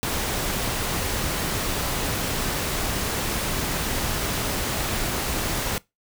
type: noise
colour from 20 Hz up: pink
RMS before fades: -26 dBFS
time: 0.03-5.78 s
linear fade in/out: 0 ms
effects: noise-tail reverb RT60 0.2 s tail -22 dB re dry